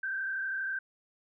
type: tone with frequency modulation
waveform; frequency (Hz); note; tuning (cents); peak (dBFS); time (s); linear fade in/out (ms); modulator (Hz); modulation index
sine; 1565; G6; -3; -31; 0.03-0.79; 5; 32.4; 1.3
effects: none